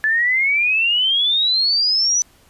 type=exponential sweep; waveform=sine; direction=up; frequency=1720 to 6010 Hz; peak=-14 dBFS; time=0.04-2.22 s; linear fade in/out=0 ms; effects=pink hiss -53 dBFS RMS until 2.49 s + resampled to 32000 Hz